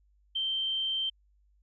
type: tone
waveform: sine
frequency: 3129 Hz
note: G7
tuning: 4 cents flat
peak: -28 dBFS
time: 0.35-1.1 s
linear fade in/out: 10 ms
effects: added 50 Hz sine -63 dBFS peak until 1.62 s